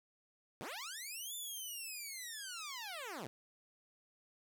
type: linear two-way sweep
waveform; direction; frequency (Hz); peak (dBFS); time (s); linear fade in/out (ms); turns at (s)
10% pulse; up then down; 98 to 3561 to 98; -35; 0.61-3.27; 0; 1.35
effects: none